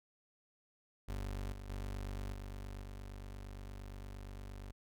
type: tone with level steps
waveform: 30% pulse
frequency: 48.63 Hz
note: G1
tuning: 13 cents flat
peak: -36 / -43 / -37 / -41 / -43 dBFS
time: 1.08-4.72 s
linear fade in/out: 10 ms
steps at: 1.52 / 1.69 / 2.33 / 2.82 s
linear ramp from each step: 10 ms
effects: none